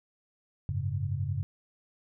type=chord; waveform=sine; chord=F# suspended second; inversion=none; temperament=equal; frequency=92.5 / 103.83 / 138.59 Hz; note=F#2 / G#2 / C#3; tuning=0 / 0 / 0 cents; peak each=-33 dBFS; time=0.69-1.43 s; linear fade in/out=0 ms; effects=none